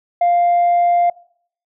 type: tone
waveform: sine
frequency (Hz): 698.5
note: F5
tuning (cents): 0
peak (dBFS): -9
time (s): 0.21-1.1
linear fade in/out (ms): 5
effects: noise-tail reverb RT60 0.6 s tail -24 dB re dry + tanh soft clip ceiling -9 dBFS